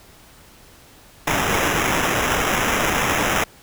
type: noise with sample-and-hold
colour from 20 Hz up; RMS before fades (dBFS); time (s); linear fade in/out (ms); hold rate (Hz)
violet; -20; 1.27-3.44; 5; 4410
effects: pink hiss -48 dBFS RMS until 3.62 s